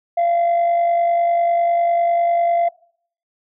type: tone with amplitude modulation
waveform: sine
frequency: 687 Hz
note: F5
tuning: 29 cents flat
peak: -10 dBFS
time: 0.17-2.69 s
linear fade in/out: 10 ms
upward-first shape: sine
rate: 50 Hz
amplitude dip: 45%
effects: noise-tail reverb RT60 0.6 s tail -24 dB re dry + tanh soft clip ceiling -12 dBFS